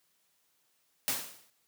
white noise with exponential decay, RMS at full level -28 dBFS, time 1.08-1.5 s, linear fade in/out 0 ms, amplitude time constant 90 ms, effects white hiss -73 dBFS RMS until 1.67 s + high-pass 100 Hz 12 dB/octave

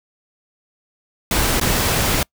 pink noise with dropouts, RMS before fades -18 dBFS, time 1.31-2.23 s, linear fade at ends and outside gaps 2 ms, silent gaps 1.599-1.612 s, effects noise-tail reverb RT60 0.1 s tail -26 dB re dry

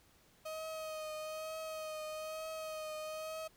35% pulse tone with vibrato, 627 Hz, D#5, 13 cents sharp, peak -39 dBFS, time 0.45-3.48 s, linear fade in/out 10 ms, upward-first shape triangle, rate 1.1 Hz, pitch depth 29 cents each way, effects pink hiss -67 dBFS RMS until 3.56 s

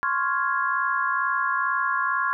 sine chord, Db major seventh, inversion third, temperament equal, 1046.5 / 1108.7 / 1396.9 / 1661.2 Hz, C6 / Db6 / F6 / Ab6, 0 / 0 / 0 / 0 cents, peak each -27 dBFS, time 0.03-2.33 s, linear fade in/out 0 ms, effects none

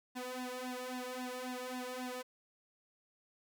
sawtooth tone with flanger, 252.1 Hz, B3, 36 cents sharp, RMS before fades -42 dBFS, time 0.15-2.23 s, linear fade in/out 20 ms, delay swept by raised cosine 1.1 to 2.3 ms, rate 3.7 Hz, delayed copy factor +0.95, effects none

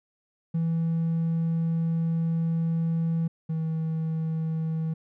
triangle tone pair in turn, 164.81 / 160.49 Hz, E3 / E3, 0 / -46 cents, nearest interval unison, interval 46 cents, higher first, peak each -20 / -23 dBFS, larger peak first, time 0.54-3.28 / 3.49-4.94 s, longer first, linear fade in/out 10 ms, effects tanh soft clip ceiling -18 dBFS

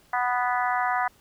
harmonic tone, 246.9 Hz, B3, in tune, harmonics 3 / 4 / 5 / 6 / 7 / 8, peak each -26 / -28 / -30 / -32 / -33 / -34 dBFS, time 0.13-1.08 s, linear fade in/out 5 ms, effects pink hiss -59 dBFS RMS until 1.2 s

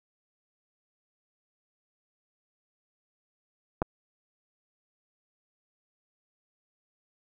clicks, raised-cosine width 1 ms, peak -11 / -21 dBFS, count 2, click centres 3.819 / 3.825 s, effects none

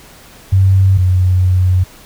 sine tone pair in turn, 95.7 / 91.68 Hz, G2 / F#2, -41 / -15 cents, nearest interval minor second, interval 74 cents, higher first, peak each -6 / -8 dBFS, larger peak first, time 0.52-0.98 / 0.98-1.84 s, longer second, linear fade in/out 10 ms, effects pink hiss -40 dBFS RMS until 2.05 s

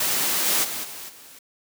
white noise with level steps, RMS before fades -23 / -21 / -30 / -37 / -46 dBFS, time 0-1.39 s, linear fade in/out 5 ms, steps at 0.45 / 0.63 / 0.83 / 1.08 s, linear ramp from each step 20 ms, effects high-pass 150 Hz 12 dB/octave

